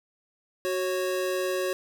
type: tone pair together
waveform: square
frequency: 370.5 / 548.8 Hz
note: F#4 / C#5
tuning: +2 / -17 cents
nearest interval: perfect fifth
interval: 681 cents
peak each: -29 / -30 dBFS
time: 0.65-1.73 s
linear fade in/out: 0 ms
effects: none